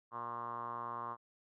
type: tone with low-pass filter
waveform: 5% pulse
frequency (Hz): 118.7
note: A#2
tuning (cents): +32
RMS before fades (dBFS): -42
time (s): 0.11-1.17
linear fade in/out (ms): 50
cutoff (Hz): 1100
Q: 8.4
effects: none